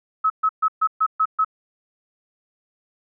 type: tone bursts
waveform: sine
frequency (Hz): 1287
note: E6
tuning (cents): -42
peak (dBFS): -15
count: 7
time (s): 0.24-1.447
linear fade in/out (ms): 10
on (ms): 61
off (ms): 130
effects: none